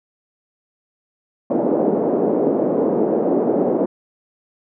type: band-pass noise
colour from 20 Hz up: white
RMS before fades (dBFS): -18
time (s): 1.5-3.86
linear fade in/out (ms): 5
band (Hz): 220 to 540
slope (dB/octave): 24
effects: none